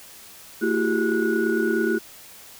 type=tone cluster; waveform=sine; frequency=226.4 / 334.5 / 371.8 / 401 / 1462 Hz; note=A3 / E4 / F#4 / G4 / F#6; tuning=+50 / +25 / +8 / +39 / -21 cents; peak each=-25 / -24 / -25 / -26 / -27 dBFS; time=0.61-1.99 s; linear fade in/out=20 ms; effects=tanh soft clip ceiling -10 dBFS + white hiss -45 dBFS RMS until 2.59 s